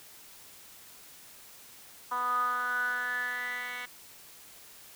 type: tone with band-pass filter sweep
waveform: 10% pulse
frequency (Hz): 246.9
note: B3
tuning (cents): 0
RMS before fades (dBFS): -32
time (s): 2.11-3.86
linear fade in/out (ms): 10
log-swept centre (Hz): 1100 to 2300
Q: 9.2
effects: white hiss -52 dBFS RMS until 4.95 s